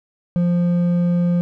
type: tone with hard clipping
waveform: sine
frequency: 174.61 Hz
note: F3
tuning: in tune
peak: -16 dBFS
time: 0.36-1.41 s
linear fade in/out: 0 ms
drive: 5 dB
effects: none